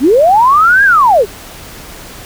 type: linear two-way sweep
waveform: sine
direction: up then down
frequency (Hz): 228 to 1660 to 360.2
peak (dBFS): -4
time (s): 0-1.26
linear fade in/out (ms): 50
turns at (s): 0.84
effects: pink hiss -31 dBFS RMS until 2.25 s